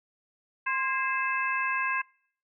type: harmonic tone with a mistuned harmonic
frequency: 523.3 Hz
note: C5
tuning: in tune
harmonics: 2 / 3 / 4 / 5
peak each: -30 / -30 / -35 / -32 dBFS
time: 0.66-2.02 s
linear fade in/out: 10 ms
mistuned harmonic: 3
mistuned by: +62 cents
effects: noise-tail reverb RT60 0.6 s tail -26 dB re dry